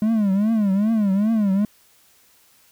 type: tone with vibrato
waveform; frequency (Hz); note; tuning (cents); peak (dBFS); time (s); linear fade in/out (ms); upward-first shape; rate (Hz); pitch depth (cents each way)
triangle; 208.2; G#3; +5; -14; 0.02-1.65; 2; triangle; 2.5; 180
effects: white hiss -56 dBFS RMS until 2.71 s